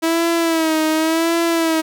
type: tone with vibrato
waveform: sawtooth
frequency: 324.5 Hz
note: E4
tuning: 27 cents flat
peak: -11 dBFS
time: 0.02-1.82 s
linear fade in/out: 20 ms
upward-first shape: sine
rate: 0.9 Hz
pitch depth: 62 cents each way
effects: none